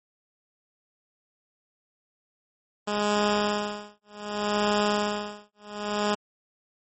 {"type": "tone with tremolo", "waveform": "10% pulse", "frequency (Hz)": 207.7, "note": "G#3", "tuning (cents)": 0, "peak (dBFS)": -13, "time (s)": [2.87, 6.15], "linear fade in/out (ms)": 10, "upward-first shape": "sine", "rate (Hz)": 0.66, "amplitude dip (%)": 100, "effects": ["MP3 32 kbps"]}